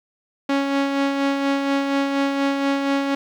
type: tone with tremolo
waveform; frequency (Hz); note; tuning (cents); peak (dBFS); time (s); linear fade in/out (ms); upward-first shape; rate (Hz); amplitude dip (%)
sawtooth; 277.2; C#4; 0; -13; 0.49-3.15; 5; sine; 4.2; 40
effects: low-pass 4000 Hz 12 dB/octave + 9-bit